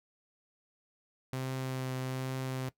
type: tone with vibrato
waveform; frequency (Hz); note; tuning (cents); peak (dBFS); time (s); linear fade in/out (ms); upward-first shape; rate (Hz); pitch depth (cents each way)
sawtooth; 130.3; C3; -7; -30; 1.33-2.69; 0; triangle; 1.2; 13
effects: noise-tail reverb RT60 0.1 s tail -18 dB re dry